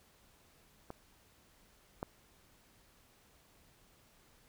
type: clicks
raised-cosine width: 1 ms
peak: -29 / -23 dBFS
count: 2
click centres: 0.904 / 2.029 s
effects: pink hiss -66 dBFS RMS until 4.48 s